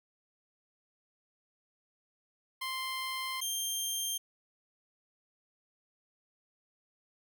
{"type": "tone pair in turn", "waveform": "15% pulse", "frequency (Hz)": [1046.5, 3179], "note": ["C6", "G7"], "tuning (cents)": [0, 24], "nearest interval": "octave + perfect fifth", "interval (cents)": 1924, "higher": "second", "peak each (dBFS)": [-28, -25], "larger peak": "second", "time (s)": [[2.61, 3.41], [3.41, 4.18]], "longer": "first", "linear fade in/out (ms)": 10, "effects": []}